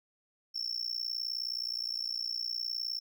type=tone with amplitude modulation; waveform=triangle; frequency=5390 Hz; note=E8; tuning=38 cents sharp; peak=-28 dBFS; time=0.54-3 s; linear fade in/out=20 ms; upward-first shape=sine; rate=59.4 Hz; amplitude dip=95%; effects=none